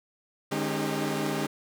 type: tone cluster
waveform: sawtooth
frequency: 151.9 / 209.2 / 271.3 / 308.5 / 396 Hz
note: D#3 / G#3 / C#4 / D#4 / G4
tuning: -41 / +13 / -37 / -15 / +18 cents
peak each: -30 dBFS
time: 0.51-1.47 s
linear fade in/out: 10 ms
effects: none